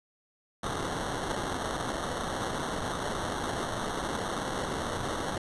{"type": "noise with sample-and-hold", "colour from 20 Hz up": "blue", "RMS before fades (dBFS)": -33, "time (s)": [0.63, 5.38], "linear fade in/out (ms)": 5, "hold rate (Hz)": 2450, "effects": ["resampled to 24000 Hz"]}